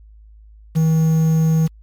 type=tone with quantisation; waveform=triangle; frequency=160 Hz; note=D#3; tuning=49 cents sharp; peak=-10 dBFS; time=0.75-1.68 s; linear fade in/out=20 ms; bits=6; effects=added 53 Hz sine -41 dBFS peak until 1.82 s + MP3 96 kbps